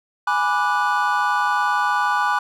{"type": "chord", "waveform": "triangle", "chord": "G# half-diminished seventh", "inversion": "none", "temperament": "equal with one note detuned", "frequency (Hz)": [830.6, 987.8, 1174.7, 1472.3], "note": ["G#5", "B5", "D6", "F#6"], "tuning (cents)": [0, 0, 0, -9], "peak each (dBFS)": -21, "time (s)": [0.27, 2.39], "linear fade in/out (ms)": 5, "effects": []}